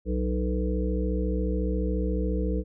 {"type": "harmonic tone with a mistuned harmonic", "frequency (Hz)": 61.74, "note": "B1", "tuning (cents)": 0, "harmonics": [1, 3, 5, 7, 8], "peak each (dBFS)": [-26, -31, -33, -34, -35], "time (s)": [0.05, 2.64], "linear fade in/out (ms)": 50, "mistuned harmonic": 7, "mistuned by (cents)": 30, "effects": []}